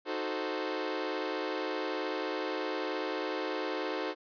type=chord; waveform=sawtooth; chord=D# diminished seventh; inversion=none; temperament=equal; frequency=311.1 / 370 / 440 / 523.3 Hz; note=D#4 / F#4 / A4 / C5; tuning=0 / 0 / 0 / 0 cents; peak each=-34 dBFS; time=0.05-4.15 s; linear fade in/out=50 ms; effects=resampled to 11025 Hz